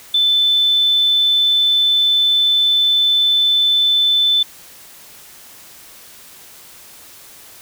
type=tone; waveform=sine; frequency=3520 Hz; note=A7; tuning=in tune; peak=-11 dBFS; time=0.14-4.43 s; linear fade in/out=5 ms; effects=white hiss -41 dBFS RMS until 7.61 s